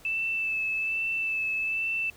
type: tone with vibrato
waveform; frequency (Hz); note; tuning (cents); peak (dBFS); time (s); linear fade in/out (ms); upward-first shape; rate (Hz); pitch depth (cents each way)
sine; 2637; E7; 0; -26; 0.05-2.1; 2; sine; 1.2; 21
effects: pink hiss -54 dBFS RMS until 2.16 s